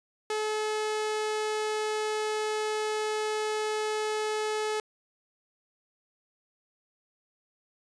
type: tone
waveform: sawtooth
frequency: 429.2 Hz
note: A4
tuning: 43 cents flat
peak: -24 dBFS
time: 0.3-4.8 s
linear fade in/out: 2 ms
effects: resampled to 22050 Hz